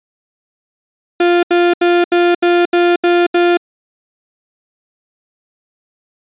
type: tone bursts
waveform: 35% pulse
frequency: 349.2 Hz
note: F4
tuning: in tune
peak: -7 dBFS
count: 8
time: 1.2-3.572 s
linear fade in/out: 5 ms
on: 230 ms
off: 76 ms
effects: resampled to 8000 Hz